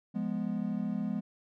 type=chord; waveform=triangle; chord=F diminished; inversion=none; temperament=equal; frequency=174.61 / 207.7 / 246.9 Hz; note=F3 / Ab3 / Cb4; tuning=0 / 0 / 0 cents; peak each=-35 / -31 / -34 dBFS; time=0.14-1.21 s; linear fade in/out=20 ms; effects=none